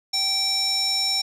square tone with band-pass filter, 775 Hz, G5, 20 cents flat, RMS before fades -23 dBFS, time 0.13-1.22 s, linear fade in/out 10 ms, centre 5200 Hz, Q 5.4, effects none

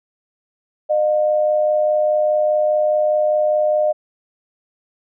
sine tone pair together, 609.1 / 714 Hz, D#5 / F5, -37 / +38 cents, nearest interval minor third, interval 275 cents, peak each -14 / -23 dBFS, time 0.89-3.93 s, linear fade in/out 20 ms, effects none

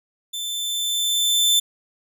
sawtooth tone with level ramp, 3539 Hz, A7, 9 cents sharp, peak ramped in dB -24 to -11 dBFS, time 0.33-1.6 s, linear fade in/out 10 ms, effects none

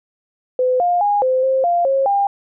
sine tone with pitch steps, 507 / 706 / 820 / 516 / 528 / 695 / 541 / 801 Hz, B4 / F5 / G#5 / C5 / C5 / F5 / C#5 / G5, +45 / +19 / -22 / -24 / +16 / -9 / -42 / +37 cents, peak -13 dBFS, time 0.59-2.27 s, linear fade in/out 2 ms, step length 210 ms, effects none

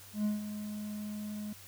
triangle tone with ADSR envelope, 210 Hz, G#3, 19 cents sharp, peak -25 dBFS, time 0.13-1.53 s, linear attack 120 ms, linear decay 150 ms, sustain -10 dB, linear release 4 ms, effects added 97 Hz sine -57 dBFS peak until 1.67 s + white hiss -53 dBFS RMS until 1.67 s

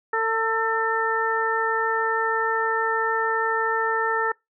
harmonic tone with a mistuned harmonic, 449.2 Hz, A4, 36 cents sharp, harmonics 1 / 2 / 3 / 4, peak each -26 / -26 / -26 / -26 dBFS, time 0.13-4.32 s, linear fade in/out 5 ms, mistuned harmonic 3, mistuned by -22 cents, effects noise-tail reverb RT60 0.2 s tail -26 dB re dry

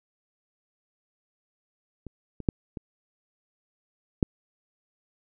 clicks, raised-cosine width 3 ms, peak -26 / -24 / -8 / -22 / -7 dBFS, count 5, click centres 2.067 / 2.403 / 2.488 / 2.772 / 4.228 s, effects none

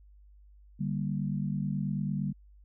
sine chord, G minor, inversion second, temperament just, 147 / 196 / 235.2 Hz, D3 / G3 / Bb3, +2 / 0 / +16 cents, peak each -32 / -32 / -38 dBFS, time 0.79-2.33 s, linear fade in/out 20 ms, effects added 50 Hz sine -53 dBFS peak until 2.64 s

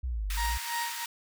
sine linear two-way sweep, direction down then up, 66 to 46.67 to 60.8 Hz, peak -29 dBFS, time 0.03-0.58 s, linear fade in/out 10 ms, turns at 0.3 s
pink high-pass noise, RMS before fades -38 dBFS, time 0.3-1.06 s, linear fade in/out 2 ms, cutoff 1400 Hz, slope 24 dB/octave
30% pulse tone with tremolo, 938 Hz, A#5, 11 cents sharp, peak -27 dBFS, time 0.37-1.05 s, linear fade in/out 5 ms, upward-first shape sine, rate 3 Hz, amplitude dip 80%
effects none

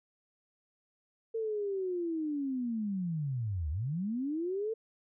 sine linear two-way sweep, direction down then up, 455.5 to 70.5 to 455.5 Hz, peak -31 dBFS, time 1.34-4.74 s, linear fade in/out 10 ms, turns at 3.7 s, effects none

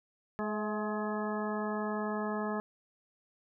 harmonic tone with a mistuned harmonic, 211.4 Hz, G#3, 31 cents sharp, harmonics 1 / 2 / 3 / 4 / 5 / 6 / 8, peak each -35 / -38 / -40 / -41 / -42 / -43 / -44 dBFS, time 0.39-2.6 s, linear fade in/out 0 ms, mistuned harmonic 3, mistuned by +32 cents, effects none

